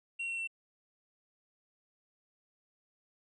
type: tone with pitch steps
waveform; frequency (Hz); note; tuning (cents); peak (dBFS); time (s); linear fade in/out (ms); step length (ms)
triangle; 2739 / 2720 / 2701; F7 / F7 / E7; -34 / -46 / +42; -33; 0.19-0.475; 10; 95
effects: resampled to 24000 Hz